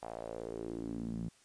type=tone with band-pass filter sweep; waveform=sawtooth; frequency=56.7 Hz; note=A#1; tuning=47 cents flat; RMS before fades=-41 dBFS; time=0.02-1.29 s; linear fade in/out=10 ms; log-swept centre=750 to 180 Hz; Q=3.8; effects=white hiss -65 dBFS RMS until 1.44 s + resampled to 22050 Hz